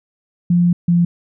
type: tone pair in turn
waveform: sine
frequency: 174.61 / 172.8 Hz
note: F3 / F3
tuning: 0 / -18 cents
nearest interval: unison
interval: 18 cents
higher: first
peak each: -10 / -10 dBFS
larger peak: neither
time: 0.5-0.73 / 0.88-1.05 s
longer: first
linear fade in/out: 5 ms
effects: none